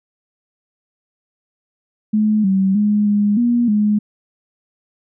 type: tone with pitch steps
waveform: sine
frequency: 213.7 / 192 / 208.5 / 206 / 239.1 / 209.6 Hz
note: G#3 / G3 / G#3 / G#3 / A#3 / G#3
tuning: +50 / -36 / +7 / -14 / +44 / +16 cents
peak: -12 dBFS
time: 2.13-3.99 s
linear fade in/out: 10 ms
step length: 310 ms
effects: none